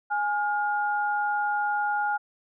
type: tone pair together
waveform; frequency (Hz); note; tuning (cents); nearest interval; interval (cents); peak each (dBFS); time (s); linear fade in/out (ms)
sine; 830.6 / 1419.3; G#5 / F6; 0 / +28; major sixth; 928; -25 / -28; 0.1-2.18; 20
effects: none